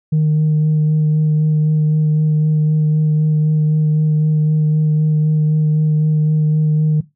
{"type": "tone with vibrato", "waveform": "sine", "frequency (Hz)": 153.8, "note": "D#3", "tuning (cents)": -20, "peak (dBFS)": -9, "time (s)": [0.12, 7.01], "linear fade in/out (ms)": 10, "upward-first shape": "sine", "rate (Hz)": 3.9, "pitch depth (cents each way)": 13, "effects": ["noise-tail reverb RT60 0.2 s tail -17 dB re dry", "tanh soft clip ceiling -9 dBFS"]}